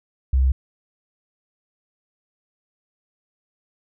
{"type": "tone", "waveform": "sine", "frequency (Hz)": 65.41, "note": "C2", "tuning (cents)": 0, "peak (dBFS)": -14, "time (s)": [0.33, 0.52], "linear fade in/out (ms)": 5, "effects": []}